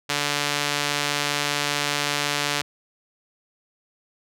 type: tone with band-pass filter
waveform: sawtooth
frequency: 145.2 Hz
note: D3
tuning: 19 cents flat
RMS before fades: -25 dBFS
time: 0.09-2.62 s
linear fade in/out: 10 ms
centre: 4000 Hz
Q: 0.63
effects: none